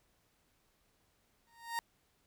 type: tone with exponential growth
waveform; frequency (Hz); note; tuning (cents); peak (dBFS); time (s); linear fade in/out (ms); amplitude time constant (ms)
30% pulse; 929; A#5; -6; -29; 1.47-1.79; 0; 69
effects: pink hiss -74 dBFS RMS until 2.26 s